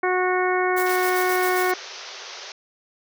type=harmonic tone; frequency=366.4 Hz; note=F#4; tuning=17 cents flat; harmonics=1 / 2 / 3 / 4 / 5 / 6; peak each=-22 / -25 / -27 / -28 / -29 / -30 dBFS; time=0.03-1.74 s; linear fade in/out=5 ms
type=noise with tremolo; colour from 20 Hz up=blue; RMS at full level=-31 dBFS; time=0.76-1.72 s; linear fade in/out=20 ms; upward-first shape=square; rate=7.5 Hz; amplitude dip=45%
type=band-pass noise; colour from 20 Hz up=white; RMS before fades=-38 dBFS; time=0.86-2.52 s; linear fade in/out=2 ms; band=360 to 6200 Hz; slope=96 dB/octave
effects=none